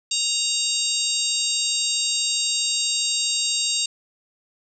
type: harmonic tone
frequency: 932.3 Hz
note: A#5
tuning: in tune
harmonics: 3 / 4 / 5 / 6 / 7 / 8 / 9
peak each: -29 / -26 / -27 / -33 / -32 / -26 / -33 dBFS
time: 0.11-3.86 s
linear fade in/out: 5 ms
effects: none